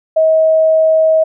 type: tone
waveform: sine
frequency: 637 Hz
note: D#5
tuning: 41 cents sharp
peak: -7 dBFS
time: 0.16-1.24 s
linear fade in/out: 10 ms
effects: none